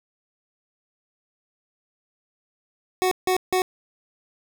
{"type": "tone bursts", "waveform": "25% pulse", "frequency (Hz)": 370, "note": "F#4", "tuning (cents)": 0, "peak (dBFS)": -15, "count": 3, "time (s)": [3.02, 3.619], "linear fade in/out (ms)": 0, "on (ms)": 93, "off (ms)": 160, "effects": []}